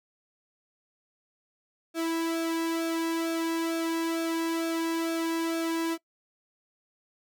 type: tone with flanger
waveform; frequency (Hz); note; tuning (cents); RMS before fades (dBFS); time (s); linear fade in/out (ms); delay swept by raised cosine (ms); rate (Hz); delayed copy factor
sawtooth; 329.4; E4; -1; -29; 1.94-5.98; 50; 1 to 1.68; 2.2; -0.65
effects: noise-tail reverb RT60 0.1 s tail -22 dB re dry